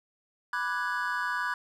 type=chord; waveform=triangle; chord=G# half-diminished seventh; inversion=first; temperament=equal; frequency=987.8 / 1174.7 / 1480 / 1661.2 Hz; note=B5 / D6 / F#6 / G#6; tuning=0 / 0 / 0 / 0 cents; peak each=-32 / -34 / -31 / -32 dBFS; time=0.53-1.54 s; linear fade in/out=2 ms; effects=none